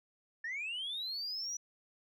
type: linear sweep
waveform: sine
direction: up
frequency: 1760 to 5920 Hz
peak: -35 dBFS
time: 0.44-1.57 s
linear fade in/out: 5 ms
effects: tanh soft clip ceiling -34 dBFS